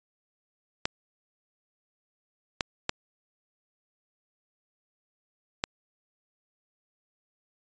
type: clicks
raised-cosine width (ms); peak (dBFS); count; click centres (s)
0.2; -8; 4; 0.855 / 2.608 / 2.894 / 5.639
effects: resampled to 16000 Hz